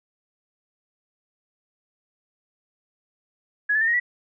sine tone with pitch steps, 1679 / 1742.2 / 1807.8 / 1875.9 / 1946.6 Hz, G#6 / A6 / A6 / A#6 / B6, +18 / -18 / +46 / +10 / -26 cents, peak -18 dBFS, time 3.69-4 s, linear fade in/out 10 ms, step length 62 ms, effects none

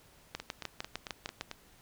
two click trains, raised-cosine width 0.2 ms, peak -22 / -18 dBFS, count 6 / 8, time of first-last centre 0.4-1.514 / 0.35-1.411 s, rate 4.49 / 6.6 Hz, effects pink hiss -61 dBFS RMS until 1.81 s

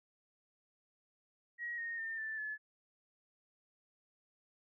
sine tone with pitch steps, 1900 / 1853.4 / 1807.9 / 1763.6 / 1720.3 Hz, A#6 / A#6 / A6 / A6 / A6, +33 / -10 / +46 / +4 / -39 cents, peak -38 dBFS, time 1.58-2.58 s, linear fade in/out 50 ms, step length 200 ms, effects none

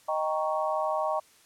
sine chord, Eb dominant seventh, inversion none, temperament equal, 622.3 / 784 / 932.3 / 1108.7 Hz, Eb5 / G5 / Bb5 / Db6, 0 / 0 / 0 / 0 cents, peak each -29 / -32 / -33 / -32 dBFS, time 0.08-1.2 s, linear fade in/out 10 ms, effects white hiss -59 dBFS RMS until 1.45 s + low-pass 11000 Hz 12 dB/octave

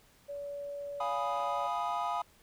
sine tone, 571 Hz, D5, 49 cents flat, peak -37 dBFS, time 0.28-1.68 s, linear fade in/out 20 ms
triangle chord, F half-diminished seventh, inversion none, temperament equal, 698.5 / 830.6 / 987.8 / 1244.5 Hz, F5 / Ab5 / Cb6 / Eb6, 0 / 0 / 0 / 0 cents, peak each -34 dBFS, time 1-2.22 s, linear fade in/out 5 ms
effects tanh soft clip ceiling -22 dBFS + pink hiss -63 dBFS RMS until 2.42 s

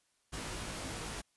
pink noise with comb filter, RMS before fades -41 dBFS, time 0.32-1.22 s, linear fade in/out 20 ms, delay 19 ms, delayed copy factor +0.75, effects white hiss -75 dBFS RMS until 1.36 s + resampled to 24000 Hz

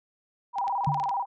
sine tone with vibrato, 875 Hz, A5, 10 cents flat, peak -25 dBFS, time 0.53-1.26 s, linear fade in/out 50 ms, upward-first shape square, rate 18 Hz, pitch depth 170 cents each way
clicks, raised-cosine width 0.2 ms, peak -24 dBFS, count 7, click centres 0.584 / 0.68 / 0.846 / 0.944 / 0.999 / 1.039 / 1.093 s
sine tone with exponential decay, 145.8 Hz, D3, 12 cents flat, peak -20 dBFS, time 0.87-1.11 s, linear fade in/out 5 ms, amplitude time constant 52 ms
effects none

